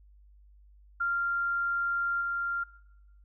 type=tone with level steps; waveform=sine; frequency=1390 Hz; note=F6; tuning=9 cents flat; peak=-26 / -28 dBFS; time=1-2.64 s; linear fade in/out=10 ms; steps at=2.21 s; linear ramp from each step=5 ms; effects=noise-tail reverb RT60 1.0 s tail -21 dB re dry + added 50 Hz sine -54 dBFS peak until 3.24 s